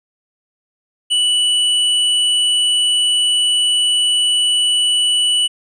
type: tone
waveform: square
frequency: 2960 Hz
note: F#7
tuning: in tune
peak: -13 dBFS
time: 1.1-5.48 s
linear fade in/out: 20 ms
effects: resampled to 22050 Hz